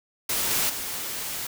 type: noise with level steps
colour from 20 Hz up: white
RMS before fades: -26 / -24 / -32 dBFS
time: 0.29-1.47 s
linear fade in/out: 5 ms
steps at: 0.5 / 0.69 s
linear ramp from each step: 10 ms
effects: none